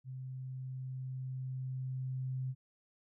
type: tone with level ramp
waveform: sine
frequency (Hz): 130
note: C3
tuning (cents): -11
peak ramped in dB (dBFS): -41 to -34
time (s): 0.04-2.55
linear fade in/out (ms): 50
effects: none